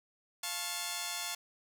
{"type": "chord", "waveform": "5% pulse", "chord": "F augmented", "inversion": "none", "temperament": "just", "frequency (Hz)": [698.5, 873.1, 1091.3], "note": ["F5", "A5", "C#6"], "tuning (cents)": [0, -14, -27], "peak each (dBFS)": -29, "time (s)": [0.43, 1.35], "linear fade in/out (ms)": 5, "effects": []}